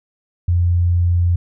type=tone; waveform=sine; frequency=87.31 Hz; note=F2; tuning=in tune; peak=-12 dBFS; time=0.48-1.36 s; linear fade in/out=5 ms; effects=none